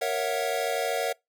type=chord; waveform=square; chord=F# dominant seventh; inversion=first; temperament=equal with one note detuned; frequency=466.2 / 554.4 / 659.3 / 731.9 Hz; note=A#4 / C#5 / E5 / F#5; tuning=0 / 0 / 0 / -19 cents; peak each=-32 dBFS; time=0.01-1.13 s; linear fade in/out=10 ms; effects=noise-tail reverb RT60 0.2 s tail -26 dB re dry